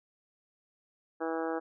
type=harmonic tone; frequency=162.8 Hz; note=E3; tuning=21 cents flat; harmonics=2 / 3 / 4 / 5 / 6 / 7 / 8 / 9 / 10; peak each=-35 / -35 / -40 / -39 / -46 / -46 / -44 / -46 / -47 dBFS; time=1.2-1.6 s; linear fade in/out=20 ms; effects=none